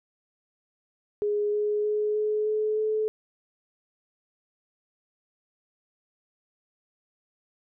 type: tone with pitch steps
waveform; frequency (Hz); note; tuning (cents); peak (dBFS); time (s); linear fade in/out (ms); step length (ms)
sine; 415.3 / 418.7 / 422.1 / 425.5 / 429 / 432.4; G#4 / G#4 / G#4 / G#4 / A4 / A4; 0 / +14 / +28 / +42 / -44 / -30; -23; 1.22-3.08; 0; 310
effects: none